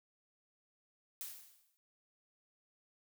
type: noise with exponential decay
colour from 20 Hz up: blue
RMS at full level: -42 dBFS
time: 1.21-1.77 s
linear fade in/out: 0 ms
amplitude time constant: 120 ms
effects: none